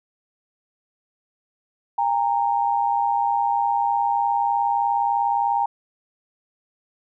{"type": "tone pair together", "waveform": "sine", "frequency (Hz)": [806, 925.8], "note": ["G5", "A#5"], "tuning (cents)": [48, -12], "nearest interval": "major second", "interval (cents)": 240, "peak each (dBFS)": -21, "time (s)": [1.98, 5.66], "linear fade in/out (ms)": 5, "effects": []}